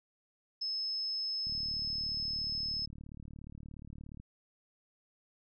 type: tone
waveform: sine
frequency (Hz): 5200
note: E8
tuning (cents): -24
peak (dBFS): -33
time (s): 0.61-2.86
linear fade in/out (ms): 10
type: click train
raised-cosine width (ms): 5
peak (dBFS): -36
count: 102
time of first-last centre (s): 1.47-4.2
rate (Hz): 37
effects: none